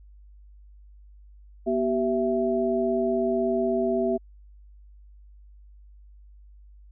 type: tone cluster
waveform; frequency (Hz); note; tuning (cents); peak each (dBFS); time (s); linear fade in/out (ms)
sine; 242.9 / 384.4 / 663; B3 / G4 / E5; -29 / -34 / +10; -27 / -25 / -26; 1.66-4.18; 20
effects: added 50 Hz sine -47 dBFS peak until 6.91 s